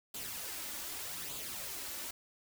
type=noise with flanger; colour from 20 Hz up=white; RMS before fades=-42 dBFS; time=0.14-2.11 s; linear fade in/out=5 ms; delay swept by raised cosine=0.26 to 3.46 ms; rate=0.83 Hz; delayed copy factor=+0.5; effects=none

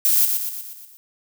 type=noise with echo; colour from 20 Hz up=violet; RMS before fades=-17 dBFS; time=0.05-0.25 s; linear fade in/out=0 ms; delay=120 ms; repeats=6; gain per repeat=-5 dB; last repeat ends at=0.97 s; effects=none

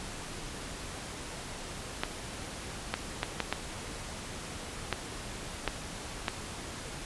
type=clicks; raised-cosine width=0.3 ms; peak=-12 dBFS; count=8; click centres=2.035 / 2.94 / 3.231 / 3.403 / 3.526 / 4.927 / 5.677 / 6.282 s; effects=pink hiss -41 dBFS RMS until 7.05 s + resampled to 24000 Hz

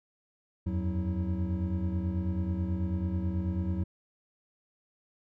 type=tone cluster; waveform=triangle; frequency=82.5 / 91.7 / 184.6 / 325.2 Hz; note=E2 / F#2 / F#3 / E4; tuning=+2 / -15 / -4 / -23 cents; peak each=-30 / -32 / -31 / -38 dBFS; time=0.66-3.84 s; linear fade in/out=10 ms; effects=none

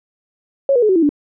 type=tone with pitch steps; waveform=sine; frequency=550 / 484.4 / 426.6 / 375.7 / 330.8 / 291.4 Hz; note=C#5 / B4 / G#4 / F#4 / E4 / D4; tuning=-14 / -34 / +46 / +26 / +6 / -13 cents; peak=-10 dBFS; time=0.69-1.092 s; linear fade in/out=2 ms; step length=67 ms; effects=none

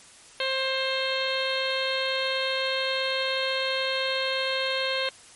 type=harmonic tone; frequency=529 Hz; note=C5; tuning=19 cents sharp; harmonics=1 / 2 / 3 / 4 / 5 / 6 / 7 / 8; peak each=-29 / -35 / -33 / -34 / -34 / -33 / -34 / -33 dBFS; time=0.4-5.09 s; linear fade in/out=2 ms; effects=white hiss -50 dBFS RMS until 5.35 s + MP3 48 kbps

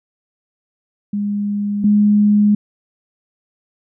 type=tone pair in turn; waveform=sine; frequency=204.6 / 207.6 Hz; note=G#3 / G#3; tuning=-26 / 0 cents; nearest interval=unison; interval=26 cents; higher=second; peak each=-17 / -9 dBFS; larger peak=second; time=1.13-1.84 / 1.84-2.55 s; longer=neither; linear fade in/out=5 ms; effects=none

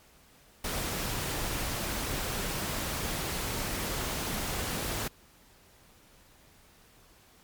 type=noise; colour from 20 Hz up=pink; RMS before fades=-33 dBFS; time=0.64-5.08 s; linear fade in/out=5 ms; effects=pink hiss -59 dBFS RMS until 7.43 s + MP3 96 kbps

